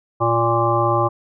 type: harmonic tone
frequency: 116.54 Hz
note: A#2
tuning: in tune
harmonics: 1 / 3 / 5 / 7 / 9 / 10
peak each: -22 / -22 / -22 / -22 / -22 / -22 dBFS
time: 0.2-1.09 s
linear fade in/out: 20 ms
effects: none